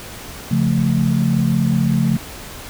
sine chord, Db augmented, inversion none, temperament equal, 138.59 / 174.61 / 220 Hz, Db3 / F3 / A3, 0 / 0 / 0 cents, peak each -18 dBFS, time 0.51-2.17 s, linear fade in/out 5 ms, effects pink hiss -34 dBFS RMS until 2.69 s

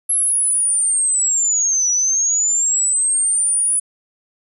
sine linear two-way sweep, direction down then up, 11175 to 5830 to 9940 Hz, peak -14 dBFS, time 0.09-3.8 s, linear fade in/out 10 ms, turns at 1.9 s, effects none

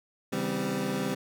25% pulse tone cluster, 137.1 / 161.3 / 196.3 / 256.6 Hz, C#3 / E3 / G3 / C4, -19 / -37 / +3 / -34 cents, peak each -34 / -34 / -28 / -29 dBFS, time 0.32-1.15 s, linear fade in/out 10 ms, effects none

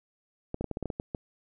clicks, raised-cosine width 2 ms, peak -19 dBFS, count 10, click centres 0.544 / 0.61 / 0.643 / 0.713 / 0.771 / 0.827 / 0.857 / 0.902 / 0.999 / 1.148 s, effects none

